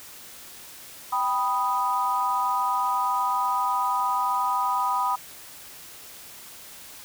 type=chord; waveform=sine; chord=G augmented; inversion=none; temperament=equal; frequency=784 / 987.8 / 1244.5 Hz; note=G5 / B5 / D#6; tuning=0 / 0 / 0 cents; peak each=-29 / -24 / -27 dBFS; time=1.12-5.16 s; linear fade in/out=10 ms; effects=white hiss -44 dBFS RMS until 7.04 s